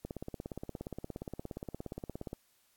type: click train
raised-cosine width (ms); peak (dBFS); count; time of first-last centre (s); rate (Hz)
2; -26; 40; 0.05-2.331; 17.1
effects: white hiss -71 dBFS RMS until 2.76 s + AAC 64 kbps